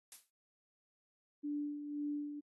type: noise with exponential decay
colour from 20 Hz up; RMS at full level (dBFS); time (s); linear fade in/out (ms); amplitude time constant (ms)
blue; -45; 0.12-0.3; 1; 39
type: tone with tremolo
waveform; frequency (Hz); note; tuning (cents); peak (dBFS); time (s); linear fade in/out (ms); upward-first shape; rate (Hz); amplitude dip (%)
sine; 292.7; D4; -6; -35; 1.43-2.41; 20; sine; 1.9; 55
effects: AAC 32 kbps